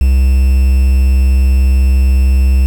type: tone with quantisation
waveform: triangle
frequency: 65.41 Hz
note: C2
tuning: in tune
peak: -4 dBFS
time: 0.01-2.66 s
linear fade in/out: 0 ms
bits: 5
effects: none